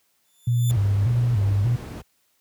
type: tone with exponential growth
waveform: 10% pulse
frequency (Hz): 3520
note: A7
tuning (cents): 0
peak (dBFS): -22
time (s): 0.25-0.71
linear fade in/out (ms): 0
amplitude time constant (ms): 100
type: tone with vibrato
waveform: sine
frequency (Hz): 110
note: A2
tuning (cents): 0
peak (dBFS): -17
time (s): 0.47-1.76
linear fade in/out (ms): 5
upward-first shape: square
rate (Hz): 1.7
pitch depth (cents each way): 160
type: noise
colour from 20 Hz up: brown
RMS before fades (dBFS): -31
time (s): 0.69-2.02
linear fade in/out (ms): 10
effects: white hiss -67 dBFS RMS until 2.4 s + high-pass 60 Hz 12 dB/octave